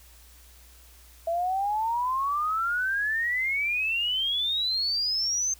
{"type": "exponential sweep", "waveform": "sine", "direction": "up", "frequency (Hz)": [659.3, 6340], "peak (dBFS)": -24, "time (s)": [1.27, 5.54], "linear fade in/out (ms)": 5, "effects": ["added 60 Hz sine -52 dBFS peak until 5.59 s", "white hiss -55 dBFS RMS until 5.59 s"]}